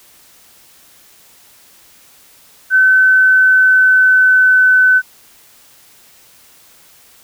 sine tone with pitch glide, 1524 to 1511.7 Hz, G6 to F#6, -49 to +37 cents, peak -6 dBFS, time 2.7-5.02 s, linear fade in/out 50 ms, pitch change -14 cents, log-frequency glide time 2.84-4.7 s, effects white hiss -46 dBFS RMS until 7.23 s

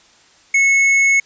sine tone with tanh clipping, 2194 Hz, C#7, 18 cents flat, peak -12 dBFS, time 0.54-1.2 s, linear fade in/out 5 ms, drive 11 dB, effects white hiss -50 dBFS RMS until 1.25 s + resampled to 16000 Hz

